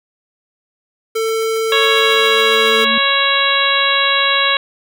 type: tone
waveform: square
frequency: 446.4 Hz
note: A4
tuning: 25 cents sharp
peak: -16 dBFS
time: 1.15-2.85 s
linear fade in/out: 10 ms
type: tone with exponential growth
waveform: sine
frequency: 227.1 Hz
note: A#3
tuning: 45 cents flat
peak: -20 dBFS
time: 1.6-2.98 s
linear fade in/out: 2 ms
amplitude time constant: 300 ms
type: harmonic tone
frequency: 554.4 Hz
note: C#5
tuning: in tune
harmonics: 1 / 2 / 3 / 4 / 5 / 6 / 7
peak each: -23 / -18 / -19 / -20 / -20 / -20 / -18 dBFS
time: 1.72-4.57 s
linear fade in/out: 2 ms
effects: none